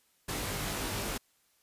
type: noise with comb filter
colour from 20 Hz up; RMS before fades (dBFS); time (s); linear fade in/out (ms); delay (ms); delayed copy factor
pink; -35; 0.28-1.18; 10; 20; +0.8
effects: white hiss -70 dBFS RMS until 1.62 s + resampled to 32000 Hz